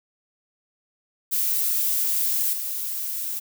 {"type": "noise with level steps", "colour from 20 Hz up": "violet", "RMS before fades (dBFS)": [-23, -29], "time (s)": [1.31, 3.4], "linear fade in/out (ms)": 20, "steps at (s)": 2.53, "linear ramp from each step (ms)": 2, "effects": []}